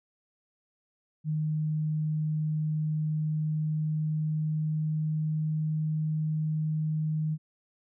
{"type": "tone with pitch glide", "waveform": "sine", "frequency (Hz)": [154.3, 155.28], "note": ["D#3", "D#3"], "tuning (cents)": [-14, -3], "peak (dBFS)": -26, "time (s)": [1.24, 7.38], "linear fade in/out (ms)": 50, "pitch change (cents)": 11, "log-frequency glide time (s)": [3.12, 5.62], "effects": []}